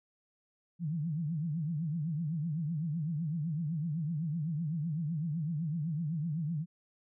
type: tone with vibrato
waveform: sine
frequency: 158.5 Hz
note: D#3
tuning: 32 cents sharp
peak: -31 dBFS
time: 0.79-6.66 s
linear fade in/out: 50 ms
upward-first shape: triangle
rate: 7.9 Hz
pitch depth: 200 cents each way
effects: none